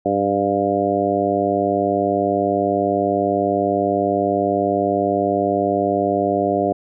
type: harmonic tone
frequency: 100 Hz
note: G2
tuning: 35 cents sharp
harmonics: 1 / 2 / 3 / 4 / 5 / 6 / 7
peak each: -32 / -26 / -23 / -23 / -25 / -22 / -21 dBFS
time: 0.05-6.73 s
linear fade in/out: 10 ms
effects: none